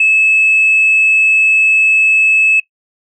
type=tone; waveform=sine; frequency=2600 Hz; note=E7; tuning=24 cents flat; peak=-6 dBFS; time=0-2.6 s; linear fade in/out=5 ms; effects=noise-tail reverb RT60 0.1 s tail -19 dB re dry + tanh soft clip ceiling -3 dBFS